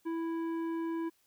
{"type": "tone with tanh clipping", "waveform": "sine", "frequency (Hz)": 330, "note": "E4", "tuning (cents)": 2, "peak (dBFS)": -34, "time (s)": [0.05, 1.1], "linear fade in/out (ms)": 20, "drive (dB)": 11, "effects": ["white hiss -71 dBFS RMS until 1.26 s"]}